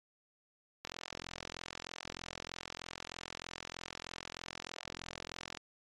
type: click train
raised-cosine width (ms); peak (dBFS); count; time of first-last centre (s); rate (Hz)
0.2; -23; 205; 0.85-5.572; 43.2
effects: AAC 32 kbps